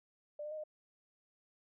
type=tone with pitch steps; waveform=sine; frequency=593 / 602 / 621 / 611 Hz; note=D5 / D5 / D#5 / D#5; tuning=+17 / +43 / -3 / -32 cents; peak=-40 dBFS; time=0.39-0.638 s; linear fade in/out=5 ms; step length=62 ms; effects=none